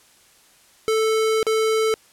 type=tone with dropouts; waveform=square; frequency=440 Hz; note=A4; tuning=in tune; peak=-18 dBFS; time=0.88-1.94 s; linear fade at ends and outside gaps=0 ms; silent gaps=1.429-1.467 s; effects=white hiss -54 dBFS RMS until 2.12 s + low-pass 11000 Hz 12 dB/octave